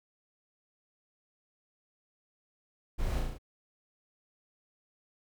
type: noise with echo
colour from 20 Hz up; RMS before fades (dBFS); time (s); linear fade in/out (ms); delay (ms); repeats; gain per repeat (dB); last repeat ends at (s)
brown; -33; 2.98-3.21; 20; 35; 5; -2; 3.385
effects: none